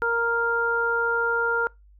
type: harmonic tone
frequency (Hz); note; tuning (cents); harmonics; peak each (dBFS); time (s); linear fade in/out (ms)
466.2; A#4; 0; 1 / 2 / 3; -26 / -29 / -23; 0.02-1.67; 0
effects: noise-tail reverb RT60 0.2 s tail -24 dB re dry + added 50 Hz sine -50 dBFS peak until 1.99 s